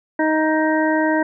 harmonic tone, 312.8 Hz, D#4, 9 cents sharp, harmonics 1 / 2 / 3 / 5 / 6, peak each -18 / -21 / -23 / -25 / -26 dBFS, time 0.19-1.23 s, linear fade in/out 5 ms, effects none

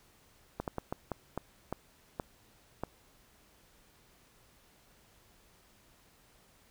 slowing click train, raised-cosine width 1 ms, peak -20 dBFS, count 9, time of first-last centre 0.6-2.836 s, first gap 78 ms, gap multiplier 1.35, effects pink hiss -64 dBFS RMS until 6.7 s

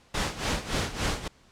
pink noise with tremolo, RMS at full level -26 dBFS, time 0.14-1.28 s, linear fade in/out 5 ms, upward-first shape sine, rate 3.5 Hz, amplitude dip 80%, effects pink hiss -59 dBFS RMS until 1.51 s + low-pass 7000 Hz 12 dB/octave

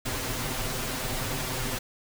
pink noise with comb filter, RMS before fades -31 dBFS, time 0.05-1.79 s, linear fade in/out 10 ms, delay 7.8 ms, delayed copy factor +0.9, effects none

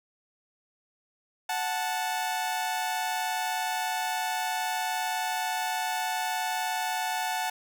sawtooth tone pair together, 737 / 876.4 Hz, F#5 / A5, -7 / -7 cents, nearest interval minor third, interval 300 cents, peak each -27 dBFS, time 1.49-7.5 s, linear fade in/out 5 ms, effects none

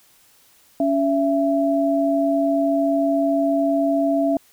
sine tone pair together, 281.3 / 667.6 Hz, C#4 / E5, +26 / +22 cents, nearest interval octave + minor third, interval 1496 cents, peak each -19 dBFS, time 0.8-4.37 s, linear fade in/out 2 ms, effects white hiss -55 dBFS RMS until 4.52 s

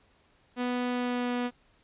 sawtooth tone with pitch glide, 246.9 to 244.8 Hz, B3 to B3, 0 to -15 cents, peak -24 dBFS, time 0.56-1.51 s, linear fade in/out 50 ms, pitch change -15 cents, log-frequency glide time 0.9-1.34 s, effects pink hiss -65 dBFS RMS until 1.83 s + resampled to 8000 Hz

